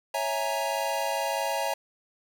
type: chord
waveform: square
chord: A# half-diminished seventh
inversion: first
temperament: equal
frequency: 554.4 / 659.3 / 830.6 / 932.3 Hz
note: C#5 / E5 / G#5 / A#5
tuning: 0 / 0 / 0 / 0 cents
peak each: -33 dBFS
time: 0.14-1.74 s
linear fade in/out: 5 ms
effects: none

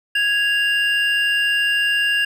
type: tone pair together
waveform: triangle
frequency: 1656.5 / 2794 Hz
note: G#6 / F7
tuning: -5 / 0 cents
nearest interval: major sixth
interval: 905 cents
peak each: -17 dBFS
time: 0.15-2.25 s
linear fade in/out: 5 ms
effects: none

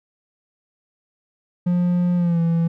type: tone with pitch glide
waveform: triangle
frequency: 176.9 to 166.97 Hz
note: F3 to E3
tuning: +23 to +23 cents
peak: -14 dBFS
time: 1.66-2.68 s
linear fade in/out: 10 ms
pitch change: -100 cents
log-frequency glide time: 2.16-2.4 s
effects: none

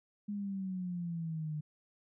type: exponential sweep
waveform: sine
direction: down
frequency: 207.7 to 150 Hz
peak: -35 dBFS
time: 0.28-1.61 s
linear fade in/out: 10 ms
effects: none

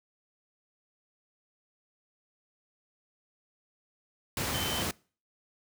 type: tone in noise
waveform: sine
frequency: 3074 Hz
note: G7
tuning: 35 cents flat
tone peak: -35 dBFS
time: 4.54-4.82 s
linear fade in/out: 2 ms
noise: pink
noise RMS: -32 dBFS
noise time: 4.37-4.91 s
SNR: -6 dB
effects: noise-tail reverb RT60 0.4 s tail -24 dB re dry + high-pass 60 Hz 12 dB/octave

